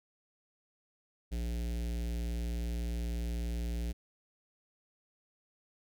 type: tone with notch filter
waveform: square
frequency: 58.27 Hz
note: A#1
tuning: in tune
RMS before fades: -35 dBFS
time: 1.31-3.93 s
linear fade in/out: 20 ms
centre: 1100 Hz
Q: 0.57
effects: none